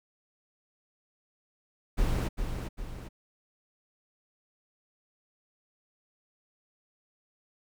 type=noise with echo; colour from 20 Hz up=brown; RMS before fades=-27 dBFS; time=1.97-2.29 s; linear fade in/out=20 ms; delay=400 ms; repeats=2; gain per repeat=-6 dB; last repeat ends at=3.09 s; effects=none